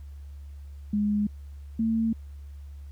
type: tone pair in turn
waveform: sine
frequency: 207.7 / 224.7 Hz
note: G#3 / A3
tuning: 0 / +37 cents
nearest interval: minor second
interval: 137 cents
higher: second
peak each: -22 dBFS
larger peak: neither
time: 0.93-1.27 / 1.79-2.13 s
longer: neither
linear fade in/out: 5 ms
effects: added 71 Hz sine -39 dBFS peak until 2.91 s + pink hiss -65 dBFS RMS until 2.91 s